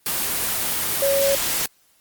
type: tone in noise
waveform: sine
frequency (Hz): 554.4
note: C#5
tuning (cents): 0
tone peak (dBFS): -17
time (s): 1.02-1.35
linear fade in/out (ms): 2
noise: white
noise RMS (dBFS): -23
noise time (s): 0.06-1.66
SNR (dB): +3
effects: white hiss -60 dBFS RMS until 2 s + Opus 24 kbps